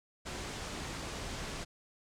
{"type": "low-pass noise", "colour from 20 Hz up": "pink", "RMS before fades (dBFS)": -41, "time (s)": [0.25, 1.65], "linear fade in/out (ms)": 20, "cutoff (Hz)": 8300, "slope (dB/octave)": 24, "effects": []}